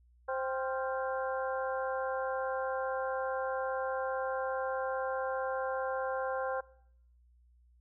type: harmonic tone with a mistuned harmonic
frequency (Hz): 262.3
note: C4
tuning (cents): +4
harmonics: 2 / 3 / 4 / 5 / 6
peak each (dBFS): -34 / -38 / -40 / -42 / -44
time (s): 0.28-6.61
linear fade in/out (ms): 10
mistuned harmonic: 5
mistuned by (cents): +97
effects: noise-tail reverb RT60 0.7 s tail -22 dB re dry + added 60 Hz sine -61 dBFS peak until 7.8 s